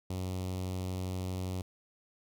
sawtooth tone with notch filter, 92.5 Hz, F#2, in tune, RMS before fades -36 dBFS, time 0.1-1.62 s, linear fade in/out 5 ms, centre 1600 Hz, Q 0.86, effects none

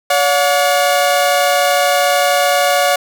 sawtooth tone pair together, 570 / 720.8 Hz, C#5 / F#5, +48 / -45 cents, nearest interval major third, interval 407 cents, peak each -10 dBFS, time 0.1-2.96 s, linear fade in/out 5 ms, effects none

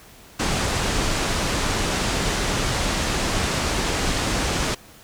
pink low-pass noise, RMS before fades -23 dBFS, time 0.39-4.75 s, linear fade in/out 10 ms, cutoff 8500 Hz, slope 24 dB/octave, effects pink hiss -47 dBFS RMS until 5.03 s

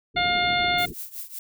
white low-pass noise, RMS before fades -37 dBFS, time 0.14-0.94 s, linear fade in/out 20 ms, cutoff 440 Hz, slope 96 dB/octave
harmonic tone, 709 Hz, F5, 26 cents sharp, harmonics 1 / 2 / 3 / 4 / 5 / 6, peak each -24 / -29 / -25 / -35 / -27 / -34 dBFS, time 0.16-0.86 s, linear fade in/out 10 ms
violet noise with tremolo, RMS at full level -33 dBFS, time 0.78-1.39 s, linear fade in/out 5 ms, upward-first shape triangle, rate 5.4 Hz, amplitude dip 90%
effects none

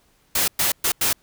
white noise bursts at uneven times, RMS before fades -20 dBFS, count 4, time 0.35-0.48 / 0.59-0.72 / 0.84-0.92 / 1.01-1.13 s, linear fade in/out 5 ms, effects pink hiss -61 dBFS RMS until 1.22 s

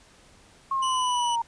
sine exponential sweep, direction down, 1088 to 921 Hz, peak -23 dBFS, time 0.71-1.42 s, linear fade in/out 5 ms
sawtooth tone, 2960 Hz, F#7, in tune, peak -26 dBFS, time 0.82-1.36 s, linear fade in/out 10 ms
effects pink hiss -55 dBFS RMS until 1.47 s + resampled to 22050 Hz

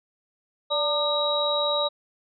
sine tone cluster, 583 / 908 / 1208 / 3841 Hz, D5 / A#5 / D6 / B7, -13 / -46 / +48 / -49 cents, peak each -25 / -32 / -31 / -25 dBFS, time 0.7-1.89 s, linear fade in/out 20 ms, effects none

